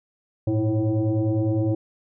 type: tone with frequency modulation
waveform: sine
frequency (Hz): 104.6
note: G#2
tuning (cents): +13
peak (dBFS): -19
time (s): 0.47-1.75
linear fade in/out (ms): 5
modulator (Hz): 219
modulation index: 1.6
effects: none